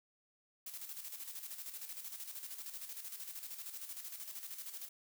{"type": "noise with tremolo", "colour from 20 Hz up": "blue", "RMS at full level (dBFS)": -45, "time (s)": [0.66, 4.89], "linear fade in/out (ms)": 5, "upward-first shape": "square", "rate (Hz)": 13, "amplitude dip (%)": 55, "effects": []}